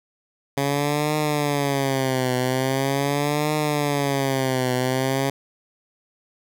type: tone with vibrato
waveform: 10% pulse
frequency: 138.59 Hz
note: C#3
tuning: in tune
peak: -12 dBFS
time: 0.57-5.3 s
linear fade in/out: 5 ms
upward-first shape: triangle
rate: 0.42 Hz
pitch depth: 170 cents each way
effects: none